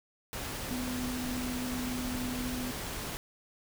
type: tone in noise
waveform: sine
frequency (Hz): 250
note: B3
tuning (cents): +21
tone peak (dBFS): -34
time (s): 0.71-2.71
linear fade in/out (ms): 0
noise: pink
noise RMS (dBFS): -38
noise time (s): 0.33-3.17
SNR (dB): +1
effects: none